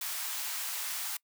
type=high-pass noise; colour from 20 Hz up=white; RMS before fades=-36 dBFS; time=0.01-1.17 s; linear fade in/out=5 ms; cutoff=770 Hz; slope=24 dB/octave; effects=noise-tail reverb RT60 0.1 s tail -24 dB re dry